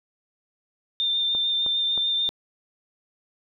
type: tone with vibrato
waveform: sine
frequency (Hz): 3597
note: A7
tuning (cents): +37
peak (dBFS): -21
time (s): 1-2.29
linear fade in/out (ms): 0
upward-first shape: triangle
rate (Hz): 6.7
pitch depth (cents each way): 19
type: click train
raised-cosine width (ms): 1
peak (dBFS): -23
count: 4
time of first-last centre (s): 1.35-2.29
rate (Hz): 3.19
effects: none